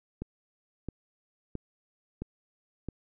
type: click train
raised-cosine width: 3 ms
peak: -22 dBFS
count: 5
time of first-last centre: 0.22-2.887 s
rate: 1.5 Hz
effects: none